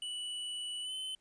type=tone with pitch glide; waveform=square; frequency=2958 to 3050 Hz; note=F#7 to G7; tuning=-1 to -48 cents; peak=-38 dBFS; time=0.02-1.15 s; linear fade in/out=2 ms; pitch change=+53 cents; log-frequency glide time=0.82-0.93 s; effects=pink hiss -75 dBFS RMS until 1.2 s + resampled to 22050 Hz